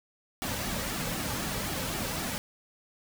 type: noise with flanger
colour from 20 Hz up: pink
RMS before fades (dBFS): -33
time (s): 0.42-2.38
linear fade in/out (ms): 0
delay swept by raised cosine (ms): 1.9 to 2.9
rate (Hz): 3.9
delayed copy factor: -0.55
effects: none